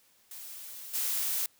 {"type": "noise with level steps", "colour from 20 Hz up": "blue", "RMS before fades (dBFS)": [-44, -31], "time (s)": [0.31, 1.46], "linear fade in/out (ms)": 2, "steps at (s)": 0.93, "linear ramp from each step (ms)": 20, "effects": ["white hiss -65 dBFS RMS until 1.59 s"]}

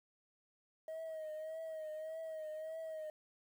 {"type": "tone with vibrato", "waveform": "sine", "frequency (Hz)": 632, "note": "D#5", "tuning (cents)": 27, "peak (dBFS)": -39, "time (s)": [0.88, 3.1], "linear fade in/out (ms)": 2, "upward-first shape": "triangle", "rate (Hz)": 1.7, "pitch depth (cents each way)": 51, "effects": ["tanh soft clip ceiling -41 dBFS", "11-bit"]}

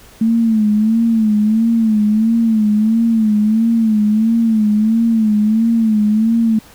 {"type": "tone with vibrato", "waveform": "sine", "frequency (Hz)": 220, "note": "A3", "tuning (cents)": 0, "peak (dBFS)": -10, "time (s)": [0.21, 6.59], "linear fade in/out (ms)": 5, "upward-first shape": "sine", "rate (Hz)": 1.5, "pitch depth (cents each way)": 83, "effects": ["pink hiss -43 dBFS RMS until 6.74 s"]}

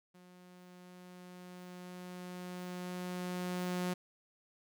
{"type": "tone with level ramp", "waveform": "sawtooth", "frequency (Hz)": 180.2, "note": "F#3", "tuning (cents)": -45, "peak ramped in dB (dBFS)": [-53, -29], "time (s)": [0.14, 3.94], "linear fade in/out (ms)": 10, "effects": []}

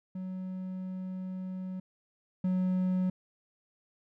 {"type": "tone pair in turn", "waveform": "triangle", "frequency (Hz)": [186, 184.5], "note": ["F#3", "F#3"], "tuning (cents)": [9, -5], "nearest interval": "unison", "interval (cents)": 14, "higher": "first", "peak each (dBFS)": [-33, -24], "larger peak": "second", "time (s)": [[0.15, 1.8], [2.44, 3.1]], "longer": "first", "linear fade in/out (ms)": 5, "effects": []}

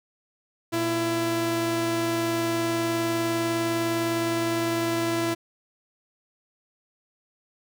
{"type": "tone pair together", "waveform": "sawtooth", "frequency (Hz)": [118.1, 334.6], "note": ["A#2", "E4"], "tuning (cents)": [23, 26], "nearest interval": "octave + tritone", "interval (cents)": 1803, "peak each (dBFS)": [-29, -20], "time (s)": [0.72, 5.35], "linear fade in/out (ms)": 20, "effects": []}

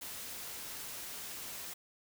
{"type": "noise", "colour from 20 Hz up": "white", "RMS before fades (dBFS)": -44, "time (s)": [0.01, 1.74], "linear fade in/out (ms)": 10, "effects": []}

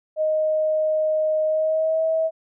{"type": "tone with pitch glide", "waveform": "sine", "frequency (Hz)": [622.3, 643.5], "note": ["D#5", "E5"], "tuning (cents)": [0, -42], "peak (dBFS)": -18, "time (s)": [0.16, 2.31], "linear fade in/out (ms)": 50, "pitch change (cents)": 58, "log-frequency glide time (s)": [1.45, 2.04], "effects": []}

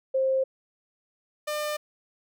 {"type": "tone pair in turn", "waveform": ["sine", "sawtooth"], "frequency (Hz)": [529, 600.5], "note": ["C5", "D5"], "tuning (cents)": [19, 38], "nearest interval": "major second", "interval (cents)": 219, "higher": "second", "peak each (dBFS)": [-21, -24], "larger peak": "first", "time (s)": [[0.14, 0.44], [1.47, 1.77]], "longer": "neither", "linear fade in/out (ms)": 10, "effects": []}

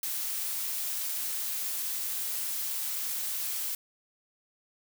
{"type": "noise", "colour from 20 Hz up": "blue", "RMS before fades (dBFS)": -33, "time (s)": [0.03, 3.75], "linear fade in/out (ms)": 2, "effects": []}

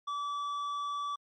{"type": "tone with tanh clipping", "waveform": "triangle", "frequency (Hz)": 1153, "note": "D6", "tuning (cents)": -32, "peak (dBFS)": -34, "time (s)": [0.07, 1.16], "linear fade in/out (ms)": 10, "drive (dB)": 12, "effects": ["MP3 64 kbps"]}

